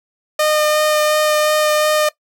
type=tone with vibrato; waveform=sawtooth; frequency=609 Hz; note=D#5; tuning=37 cents flat; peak=-9 dBFS; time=0.39-2.09 s; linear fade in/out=5 ms; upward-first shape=sine; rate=2.8 Hz; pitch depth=9 cents each way; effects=noise-tail reverb RT60 0.1 s tail -19 dB re dry